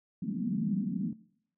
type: band-pass noise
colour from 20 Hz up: pink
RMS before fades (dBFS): -32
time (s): 0.22-1.13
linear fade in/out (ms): 5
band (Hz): 180 to 240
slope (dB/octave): 48
effects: noise-tail reverb RT60 0.7 s tail -21 dB re dry